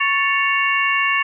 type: harmonic tone with a mistuned harmonic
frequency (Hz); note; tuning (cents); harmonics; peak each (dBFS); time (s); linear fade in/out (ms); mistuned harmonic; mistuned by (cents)
554; C#5; -1; 2 / 3 / 4 / 5; -21 / -21 / -21 / -21; 0-1.23; 10; 3; +100
effects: none